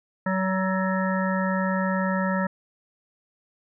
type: harmonic tone with a mistuned harmonic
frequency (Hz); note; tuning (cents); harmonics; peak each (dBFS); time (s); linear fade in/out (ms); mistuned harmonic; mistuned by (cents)
188.8; F#3; +35; 1 / 3 / 5 / 7 / 9 / 10; -24 / -29 / -31 / -32 / -34 / -34; 0.26-2.47; 5; 10; -42
effects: none